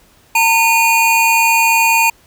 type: tone pair together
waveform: square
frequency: 911.5 / 2456 Hz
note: A#5 / D#7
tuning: -39 / -23 cents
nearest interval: octave + perfect fourth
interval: 1716 cents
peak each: -13 dBFS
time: 0.35-2.1 s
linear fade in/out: 5 ms
effects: pink hiss -50 dBFS RMS until 2.26 s